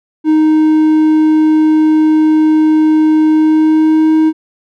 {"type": "tone with pitch glide", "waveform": "triangle", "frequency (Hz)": [311.1, 314.9], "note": ["D#4", "D#4"], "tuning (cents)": [0, 21], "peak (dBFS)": -4, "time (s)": [0.24, 4.33], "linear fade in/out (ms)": 50, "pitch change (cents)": 21, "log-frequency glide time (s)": [3.3, 4.13], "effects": []}